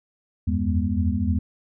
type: tone cluster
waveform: sine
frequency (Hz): 81.6 / 85.1 / 94.8 / 204.2 / 243.6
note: E2 / F2 / F#2 / G#3 / B3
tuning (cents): -17 / -44 / +43 / -29 / -24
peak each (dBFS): -24 / -30 / -27 / -26 / -27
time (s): 0.47-1.39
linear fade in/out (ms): 10
effects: none